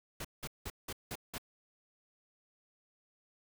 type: noise bursts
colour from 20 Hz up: pink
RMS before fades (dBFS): -41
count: 6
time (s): 0.2-1.382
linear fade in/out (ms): 5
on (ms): 47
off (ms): 180
effects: none